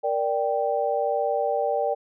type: chord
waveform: sine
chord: G minor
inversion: first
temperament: equal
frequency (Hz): 466.2 / 587.3 / 784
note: Bb4 / D5 / G5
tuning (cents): 0 / 0 / 0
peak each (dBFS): -27 / -25 / -26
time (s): 0.03-1.95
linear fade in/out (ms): 20
effects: none